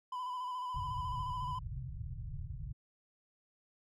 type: tone with vibrato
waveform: triangle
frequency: 1002 Hz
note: B5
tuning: 25 cents sharp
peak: -35 dBFS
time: 0.12-1.59 s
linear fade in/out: 5 ms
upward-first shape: square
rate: 14 Hz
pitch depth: 27 cents each way
type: low-pass noise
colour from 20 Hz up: white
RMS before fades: -42 dBFS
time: 0.74-2.73 s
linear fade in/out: 5 ms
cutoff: 150 Hz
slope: 96 dB/octave
effects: none